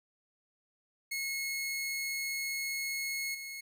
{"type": "tone with level steps", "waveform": "sawtooth", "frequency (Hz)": 2175, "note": "C#7", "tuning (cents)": -33, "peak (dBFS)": [-30, -37], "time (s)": [1.11, 3.61], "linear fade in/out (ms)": 10, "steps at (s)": 3.34, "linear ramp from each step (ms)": 10, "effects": []}